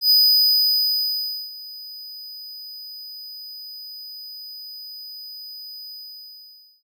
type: tone with ADSR envelope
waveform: square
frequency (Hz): 4978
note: D#8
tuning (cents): 0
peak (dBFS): -12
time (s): 0.01-6.83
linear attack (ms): 90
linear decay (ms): 1400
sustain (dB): -23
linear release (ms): 920
effects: none